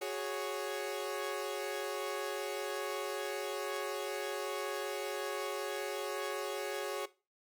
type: chord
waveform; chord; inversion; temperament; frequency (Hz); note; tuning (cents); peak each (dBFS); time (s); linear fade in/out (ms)
sawtooth; F# suspended second; none; equal; 370 / 415.3 / 554.4; F#4 / G#4 / C#5; 0 / 0 / 0; -37 / -36 / -36; 0.01-7.06; 10
effects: noise-tail reverb RT60 0.3 s tail -18 dB re dry + Opus 48 kbps